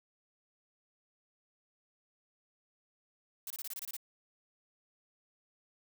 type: noise bursts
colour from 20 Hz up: blue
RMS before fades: -41 dBFS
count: 9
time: 3.47-3.967 s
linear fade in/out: 2 ms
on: 33 ms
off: 25 ms
effects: none